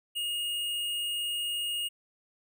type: tone with hard clipping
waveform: sine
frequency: 2857 Hz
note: F7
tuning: 39 cents sharp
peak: -31 dBFS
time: 0.15-1.89 s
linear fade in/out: 20 ms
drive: 14 dB
effects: none